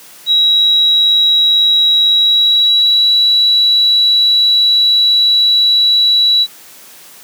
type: tone with pitch glide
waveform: sine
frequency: 3866 to 3922 Hz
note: B7 to B7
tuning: -38 to -13 cents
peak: -7 dBFS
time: 0.26-6.47 s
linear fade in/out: 50 ms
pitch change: +25 cents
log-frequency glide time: 2.09-3.14 s
effects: white hiss -38 dBFS RMS until 7.23 s + high-pass 150 Hz 12 dB/octave